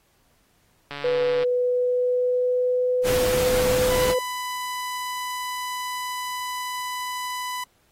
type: click train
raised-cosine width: 0.3 ms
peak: -17 dBFS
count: 76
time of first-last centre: 0.91-1.434 s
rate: 143 Hz
type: tone with pitch glide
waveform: sine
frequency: 493.9 to 504.6 Hz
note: B4 to B4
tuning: 0 to +37 cents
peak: -19 dBFS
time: 1.04-4.19 s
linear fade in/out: 5 ms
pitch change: +37 cents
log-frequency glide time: 1.4-3.93 s
type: noise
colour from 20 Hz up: pink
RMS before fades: -27 dBFS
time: 3.03-4.15 s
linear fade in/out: 50 ms
type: tone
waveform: sawtooth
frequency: 997 Hz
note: B5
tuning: 16 cents sharp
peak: -24 dBFS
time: 3.9-7.64 s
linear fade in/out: 5 ms
effects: pink hiss -64 dBFS RMS until 7.91 s + AAC 48 kbps